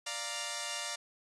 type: chord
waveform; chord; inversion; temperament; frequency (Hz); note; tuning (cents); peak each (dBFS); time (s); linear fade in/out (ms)
5% pulse; Bb major; first; equal; 587.3 / 698.5 / 932.3; D5 / F5 / Bb5; 0 / 0 / 0; -29 / -29 / -28; 0.06-0.96; 10
effects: resampled to 22050 Hz